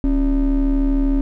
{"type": "ring-modulated tone", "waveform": "triangle", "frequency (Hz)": 155.56, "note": "D#3", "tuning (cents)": 0, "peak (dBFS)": -9, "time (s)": [0.04, 1.21], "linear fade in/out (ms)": 0, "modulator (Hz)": 119, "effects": []}